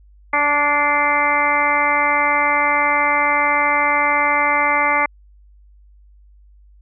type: harmonic tone with a mistuned harmonic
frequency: 290.8 Hz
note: D4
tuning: 17 cents flat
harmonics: 1 / 2 / 3 / 4 / 5 / 6 / 7 / 8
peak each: -30 / -25 / -20 / -20 / -27 / -27 / -18 / -26 dBFS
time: 0.33-5.06 s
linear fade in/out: 5 ms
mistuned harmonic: 7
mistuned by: +35 cents
effects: added 50 Hz sine -45 dBFS peak until 6.81 s